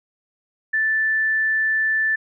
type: tone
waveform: sine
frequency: 1760 Hz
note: A6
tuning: in tune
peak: -17 dBFS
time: 0.73-2.16 s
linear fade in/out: 10 ms
effects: none